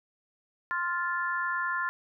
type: chord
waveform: sine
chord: F major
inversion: second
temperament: just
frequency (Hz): 1047.7 / 1396.9 / 1746.1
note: C6 / F6 / A6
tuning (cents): +2 / 0 / -14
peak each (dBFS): -32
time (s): 0.71-1.89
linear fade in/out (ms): 0
effects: none